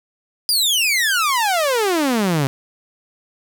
sawtooth exponential sweep, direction down, 4978 to 130.5 Hz, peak -12 dBFS, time 0.49-2.47 s, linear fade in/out 0 ms, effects none

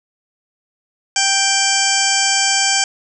harmonic tone, 784 Hz, G5, in tune, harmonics 1 / 2 / 3 / 4 / 6 / 7 / 8 / 9 / 10, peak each -22 / -22 / -22 / -22 / -22 / -22 / -22 / -22 / -22 dBFS, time 1.16-2.84 s, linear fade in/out 2 ms, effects none

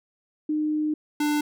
sine / square tone pair in turn, 304.9 / 297.1 Hz, D#4 / D4, -35 / +20 cents, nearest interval unison, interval 45 cents, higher first, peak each -22 dBFS, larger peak neither, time 0.49-0.94 / 1.2-1.41 s, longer first, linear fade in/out 5 ms, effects none

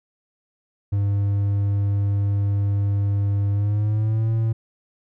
triangle tone with pitch glide, 100.6 to 112.27 Hz, G2 to A2, +45 to +35 cents, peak -16 dBFS, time 0.92-4.53 s, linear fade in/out 10 ms, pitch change +190 cents, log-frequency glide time 3.51-4.29 s, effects none

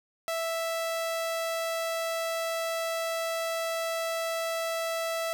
sawtooth tone, 659.3 Hz, E5, in tune, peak -25 dBFS, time 0.28-5.33 s, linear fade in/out 0 ms, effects none

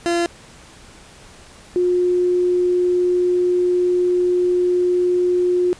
30% pulse / sine tone pair in turn, 342.8 / 358.1 Hz, F4 / F4, -32 / +43 cents, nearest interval minor second, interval 75 cents, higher second, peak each -14 / -14 dBFS, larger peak neither, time 0.06-0.26 / 1.76-5.73 s, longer second, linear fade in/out 0 ms, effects pink hiss -44 dBFS RMS until 5.79 s + resampled to 22050 Hz

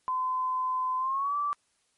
sine tone with pitch glide, 1023 to 1161.6 Hz, C6 to D6, -39 to -19 cents, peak -26 dBFS, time 0.08-1.53 s, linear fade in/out 0 ms, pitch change +220 cents, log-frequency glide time 0.98-1.36 s, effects white hiss -71 dBFS RMS until 1.97 s + MP3 48 kbps

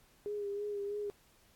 sine tone with vibrato, 408.8 Hz, G#4, 27 cents flat, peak -35 dBFS, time 0.26-1.1 s, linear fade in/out 0 ms, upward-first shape sine, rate 3.1 Hz, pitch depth 32 cents each way, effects pink hiss -66 dBFS RMS until 1.55 s + AAC 64 kbps

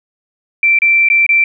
sine tone with dropouts, 2345 Hz, D7, 3 cents flat, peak -7 dBFS, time 0.63-1.44 s, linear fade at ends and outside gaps 2 ms, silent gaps 0.788-0.819 / 1.087-1.1 / 1.265-1.291 s, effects none

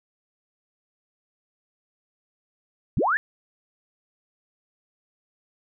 sine linear sweep, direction up, 65.41 to 1814 Hz, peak -19 dBFS, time 2.97-3.17 s, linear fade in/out 0 ms, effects none

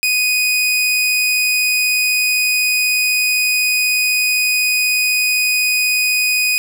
sawtooth tone, 2489 Hz, D#7, in tune, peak -10 dBFS, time 0.03-6.58 s, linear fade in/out 0 ms, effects none

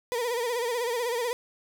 35% pulse tone with vibrato, 477.4 Hz, A#4, 41 cents sharp, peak -25 dBFS, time 0.12-1.33 s, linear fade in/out 0 ms, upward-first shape sine, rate 16 Hz, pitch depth 85 cents each way, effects none

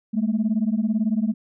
sine beating tone pair, 208.3 / 226.3 Hz, G#3 / A3, +5 / +49 cents, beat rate 18 Hz, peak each -21 dBFS, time 0.13-1.34 s, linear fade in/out 20 ms, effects tanh soft clip ceiling -14 dBFS

